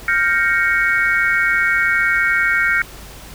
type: chord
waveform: sine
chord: G half-diminished seventh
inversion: third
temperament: equal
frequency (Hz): 1396.9 / 1568 / 1864.7 / 2217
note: F6 / G6 / Bb6 / Db7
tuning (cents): 0 / 0 / 0 / 0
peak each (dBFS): -19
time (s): 0.08-2.82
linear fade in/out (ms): 2
effects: added 50 Hz sine -40 dBFS peak until 3.34 s + pink hiss -38 dBFS RMS until 3.34 s